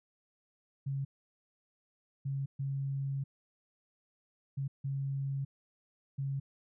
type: tone bursts at uneven times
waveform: sine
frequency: 137.3 Hz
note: C#3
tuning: 16 cents flat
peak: -32 dBFS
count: 6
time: 0.86-1.05 / 2.25-2.46 / 2.59-3.24 / 4.57-4.68 / 4.84-5.45 / 6.18-6.4 s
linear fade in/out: 10 ms
effects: none